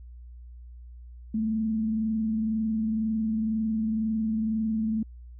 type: tone with frequency modulation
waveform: sine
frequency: 220 Hz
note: A3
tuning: in tune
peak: -24 dBFS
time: 1.34-5.03 s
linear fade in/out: 5 ms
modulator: 22 Hz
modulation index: 0.24
effects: added 60 Hz sine -42 dBFS peak until 5.39 s